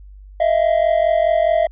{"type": "tone pair together", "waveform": "triangle", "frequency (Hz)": [633, 677.8], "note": ["D#5", "E5"], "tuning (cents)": [30, 48], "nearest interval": "minor second", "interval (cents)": 118, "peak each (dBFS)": -14, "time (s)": [0.4, 1.67], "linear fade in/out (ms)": 5, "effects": ["added 49 Hz sine -37 dBFS peak until 1.71 s", "resampled to 8000 Hz"]}